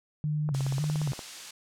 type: tone with vibrato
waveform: sine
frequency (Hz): 143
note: D3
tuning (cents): -46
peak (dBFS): -26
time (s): 0.24-1.12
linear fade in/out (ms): 0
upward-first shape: square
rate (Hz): 1.8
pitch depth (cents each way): 94
type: click train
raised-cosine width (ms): 1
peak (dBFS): -24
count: 13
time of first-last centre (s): 0.49-1.192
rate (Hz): 17.1
type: noise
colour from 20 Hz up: blue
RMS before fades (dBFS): -35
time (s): 0.54-1.51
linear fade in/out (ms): 5
effects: low-pass 6000 Hz 12 dB/octave